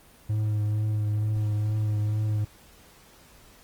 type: tone with vibrato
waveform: triangle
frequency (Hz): 106.3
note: G#2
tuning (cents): +41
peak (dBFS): -21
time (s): 0.29-2.45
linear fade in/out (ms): 10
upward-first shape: triangle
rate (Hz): 2.2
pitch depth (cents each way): 24
effects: pink hiss -54 dBFS RMS until 3.63 s + Opus 24 kbps